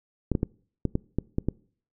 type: clicks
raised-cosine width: 3 ms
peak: -11 dBFS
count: 8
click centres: 0.317 / 0.352 / 0.431 / 0.853 / 0.954 / 1.186 / 1.384 / 1.486 s
effects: noise-tail reverb RT60 0.5 s tail -24 dB re dry